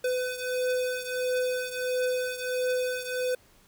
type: beating tone pair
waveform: square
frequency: 503 / 504.5 Hz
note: B4 / B4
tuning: +32 / +37 cents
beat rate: 1.5 Hz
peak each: -29 / -33 dBFS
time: 0.04-3.35 s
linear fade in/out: 5 ms
effects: pink hiss -60 dBFS RMS until 3.67 s